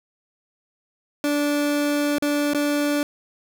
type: tone with dropouts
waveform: 30% pulse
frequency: 291.3 Hz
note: D4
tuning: 14 cents flat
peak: -17 dBFS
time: 1.24-3.03 s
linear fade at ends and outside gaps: 1 ms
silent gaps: 2.184-2.223 / 2.535-2.546 s
effects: none